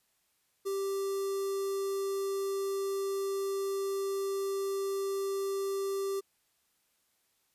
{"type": "tone with notch filter", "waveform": "square", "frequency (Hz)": 392, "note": "G4", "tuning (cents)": 0, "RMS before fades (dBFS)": -33, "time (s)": [0.65, 6.21], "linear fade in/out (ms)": 20, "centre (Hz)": 2300, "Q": 0.53, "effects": ["white hiss -74 dBFS RMS until 7.54 s", "resampled to 32000 Hz"]}